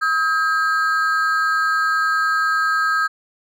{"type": "ring-modulated tone", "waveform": "triangle", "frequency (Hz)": 1442, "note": "F#6", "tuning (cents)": -45, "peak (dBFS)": -11, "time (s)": [0.01, 3.08], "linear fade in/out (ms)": 20, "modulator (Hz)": 165, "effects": []}